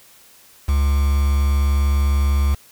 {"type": "tone with quantisation", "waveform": "triangle", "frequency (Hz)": 70.1, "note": "C#2", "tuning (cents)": 20, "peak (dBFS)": -12, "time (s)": [0.68, 2.55], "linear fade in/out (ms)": 10, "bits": 5, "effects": ["white hiss -49 dBFS RMS until 2.71 s"]}